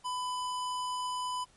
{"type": "tone", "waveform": "square", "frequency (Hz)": 1000, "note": "B5", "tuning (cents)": 21, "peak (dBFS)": -33, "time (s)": [0.04, 1.45], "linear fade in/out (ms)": 20, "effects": ["pink hiss -63 dBFS RMS until 1.56 s", "MP3 48 kbps"]}